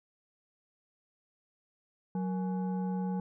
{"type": "tone with frequency modulation", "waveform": "sine", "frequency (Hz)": 185, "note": "F#3", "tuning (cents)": 0, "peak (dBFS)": -30, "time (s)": [2.15, 3.2], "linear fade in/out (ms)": 2, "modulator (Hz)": 653, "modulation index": 0.52, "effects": []}